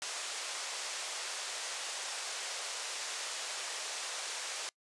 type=band-pass noise; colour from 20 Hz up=white; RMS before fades=-40 dBFS; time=0.02-4.69 s; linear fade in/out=0 ms; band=470 to 8100 Hz; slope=24 dB/octave; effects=noise-tail reverb RT60 0.1 s tail -26 dB re dry + resampled to 24000 Hz